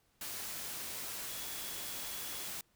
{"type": "tone in noise", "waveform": "sine", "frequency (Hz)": 3365, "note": "G#7", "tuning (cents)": 22, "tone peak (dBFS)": -52, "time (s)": [1.29, 2.48], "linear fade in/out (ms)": 2, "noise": "white", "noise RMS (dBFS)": -42, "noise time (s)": [0.21, 2.61], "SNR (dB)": -13, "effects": ["pink hiss -73 dBFS RMS until 2.75 s"]}